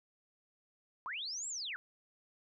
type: linear two-way sweep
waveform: sine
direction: up then down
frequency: 932.3 to 7790 to 1351 Hz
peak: -38 dBFS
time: 1.06-1.76 s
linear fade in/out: 0 ms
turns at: 1.48 s
effects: none